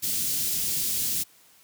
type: band-stop noise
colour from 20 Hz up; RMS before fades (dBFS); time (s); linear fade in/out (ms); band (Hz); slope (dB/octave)
white; -27; 0.02-1.24; 20; 250 to 4000; 12
effects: white hiss -57 dBFS RMS until 1.63 s + high-pass 60 Hz 12 dB/octave